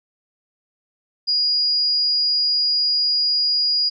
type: tone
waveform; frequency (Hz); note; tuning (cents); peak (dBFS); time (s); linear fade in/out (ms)
sine; 4878; D#8; -35; -16; 1.27-3.9; 20
effects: none